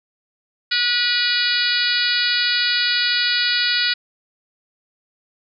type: harmonic tone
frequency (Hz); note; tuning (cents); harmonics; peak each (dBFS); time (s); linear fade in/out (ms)
486.1; B4; -28; 3 / 4 / 5 / 6 / 7 / 8 / 9 / 10; -23 / -26 / -27 / -27 / -28 / -23 / -23 / -25; 0.71-3.94; 10
effects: none